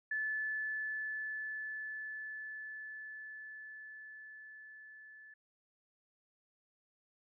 sine tone with level ramp, 1736 Hz, A6, 24 cents flat, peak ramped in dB -33 to -53 dBFS, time 0.11-5.34 s, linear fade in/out 5 ms, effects none

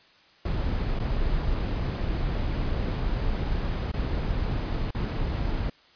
brown noise with dropouts, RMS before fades -27 dBFS, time 0.45-5.7 s, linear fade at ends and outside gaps 5 ms, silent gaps 0.991-0.998 / 3.918-3.937 / 4.909-4.947 s, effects white hiss -57 dBFS RMS until 5.95 s + resampled to 11025 Hz

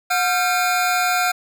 square tone cluster, 725 / 1378 / 1569 / 2422 Hz, F#5 / F6 / G6 / D#7, -35 / -24 / +1 / -47 cents, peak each -21 / -22 / -27 / -27 dBFS, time 0.1-1.32 s, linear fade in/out 10 ms, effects none

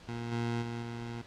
20% pulse tone with level steps, 117.6 Hz, A#2, 16 cents sharp, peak -31 / -26 / -31 / -33 dBFS, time 0.08-1.22 s, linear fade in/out 10 ms, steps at 0.31 / 0.61 / 0.81 s, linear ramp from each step 20 ms, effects pink hiss -53 dBFS RMS until 1.26 s + low-pass 5000 Hz 12 dB/octave

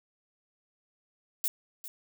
violet noise with echo, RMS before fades -29 dBFS, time 1.44-1.48 s, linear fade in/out 0 ms, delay 400 ms, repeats 1, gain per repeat -13 dB, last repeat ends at 1.88 s, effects none

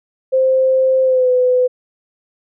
sine tone with pitch glide, 523 to 502.6 Hz, C5 to B4, -1 to +30 cents, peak -10 dBFS, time 0.32-1.68 s, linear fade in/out 20 ms, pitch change -69 cents, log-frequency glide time 1.03-1.3 s, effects none

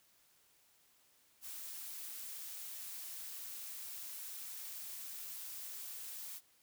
blue noise with amplitude modulation, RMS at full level -45 dBFS, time 1.41-6.41 s, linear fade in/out 50 ms, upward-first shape sine, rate 213 Hz, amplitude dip 35%, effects white hiss -70 dBFS RMS until 6.62 s

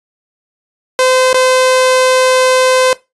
sawtooth tone with dropouts, 514 Hz, C5, 31 cents flat, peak -4 dBFS, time 0.99-2.93 s, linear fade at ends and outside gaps 1 ms, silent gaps 1.33-1.343 s, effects noise-tail reverb RT60 0.2 s tail -18 dB re dry + resampled to 24000 Hz

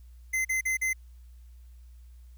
square tone bursts, 2061 Hz, C7, 27 cents flat, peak -26 dBFS, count 4, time 0.33-0.933 s, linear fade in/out 10 ms, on 120 ms, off 41 ms, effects added 60 Hz sine -47 dBFS peak until 2.37 s + white hiss -70 dBFS RMS until 2.37 s

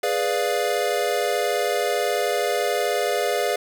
square chord, G# diminished seventh, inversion none, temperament equal, 415.3 / 493.9 / 587.3 / 698.5 Hz, G#4 / B4 / D5 / F5, 0 / 0 / 0 / 0 cents, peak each -27 dBFS, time 0.03-3.56 s, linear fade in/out 5 ms, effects none

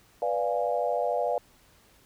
sine chord, B diminished seventh, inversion none, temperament equal, 493.9 / 587.3 / 698.5 / 830.6 Hz, B4 / D5 / F5 / Ab5, 0 / 0 / 0 / 0 cents, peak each -30 / -29 / -29 / -34 dBFS, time 0.22-1.38 s, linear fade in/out 2 ms, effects pink hiss -60 dBFS RMS until 2.05 s

